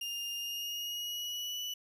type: tone with pitch glide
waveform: 35% pulse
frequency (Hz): 2815 to 2962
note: F7 to F#7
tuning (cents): +13 to +1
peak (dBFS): -34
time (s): 0.01-1.74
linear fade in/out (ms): 5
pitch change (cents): +88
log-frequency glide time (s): 0.36-1.61
effects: none